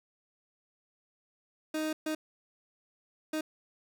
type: tone bursts at uneven times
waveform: 30% pulse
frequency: 311.1 Hz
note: D#4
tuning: in tune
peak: -28 dBFS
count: 3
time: 1.74-1.93 / 2.06-2.15 / 3.33-3.41 s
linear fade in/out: 5 ms
effects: none